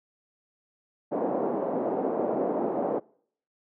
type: band-pass noise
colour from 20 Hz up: white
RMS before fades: -28 dBFS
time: 1.11-3 s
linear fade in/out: 20 ms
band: 220 to 670 Hz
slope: 24 dB/octave
effects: noise-tail reverb RT60 0.6 s tail -25 dB re dry